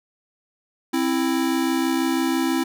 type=tone pair together; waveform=square; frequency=263.9 / 330 Hz; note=C4 / E4; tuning=+15 / +2 cents; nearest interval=major third; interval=387 cents; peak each=-23 dBFS; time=0.93-2.64 s; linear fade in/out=10 ms; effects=none